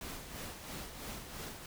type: noise with tremolo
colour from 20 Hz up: pink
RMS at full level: -43 dBFS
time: 0.01-1.66 s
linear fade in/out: 2 ms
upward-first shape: sine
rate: 3 Hz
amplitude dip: 50%
effects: none